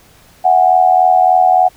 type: tone with amplitude modulation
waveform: sine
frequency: 738 Hz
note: F#5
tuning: 5 cents flat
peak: -3 dBFS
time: 0.44-1.69 s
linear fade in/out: 20 ms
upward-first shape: sine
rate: 83.4 Hz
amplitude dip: 75%
effects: pink hiss -46 dBFS RMS until 1.76 s